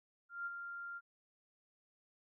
sine tone with ADSR envelope, 1393 Hz, F6, 5 cents flat, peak -37 dBFS, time 0.29-1.01 s, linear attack 170 ms, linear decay 30 ms, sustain -6 dB, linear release 42 ms, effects none

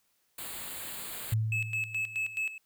white band-stop noise, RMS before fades -40 dBFS, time 0.38-1.34 s, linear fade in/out 5 ms, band 4600 to 7000 Hz, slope 96 dB/octave
sine tone with exponential decay, 110 Hz, A2, in tune, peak -23 dBFS, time 1.32-2.43 s, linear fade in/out 5 ms, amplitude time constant 240 ms
triangle tone with tremolo, 2597 Hz, E7, 26 cents flat, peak -27 dBFS, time 1.52-2.58 s, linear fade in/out 2 ms, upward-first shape square, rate 4.7 Hz, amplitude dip 75%
effects white hiss -73 dBFS RMS until 2.65 s

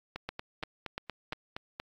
two click trains, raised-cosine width 0.3 ms, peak -19 / -21 dBFS, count 4 / 8, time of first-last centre 0.29-1.324 / 0.16-1.799 s, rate 2.9 / 4.27 Hz, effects AAC 48 kbps

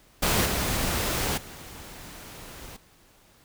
pink noise with level steps, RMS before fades -23 / -27 / -43 dBFS, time 0.22-2.77 s, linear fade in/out 10 ms, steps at 0.45 / 1.37 s, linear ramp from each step 10 ms, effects pink hiss -58 dBFS RMS until 3.44 s

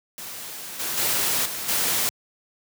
white noise with level steps, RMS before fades -36 / -28 / -23 / -31 / -23 dBFS, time 0.18-2.09 s, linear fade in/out 0 ms, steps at 0.79 / 0.97 / 1.45 / 1.68 s, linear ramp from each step 10 ms, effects high-pass 100 Hz 12 dB/octave

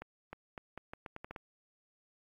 accelerating click train, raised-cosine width 0.5 ms, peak -28 dBFS, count 10, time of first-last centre 0.02-1.362 s, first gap 310 ms, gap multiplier 0.8, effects AAC 64 kbps

